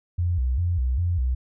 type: tone with vibrato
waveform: sine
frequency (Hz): 74.4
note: D2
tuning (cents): +23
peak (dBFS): -20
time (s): 0.18-1.35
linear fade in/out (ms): 10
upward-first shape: square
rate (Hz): 2.5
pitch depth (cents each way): 280
effects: none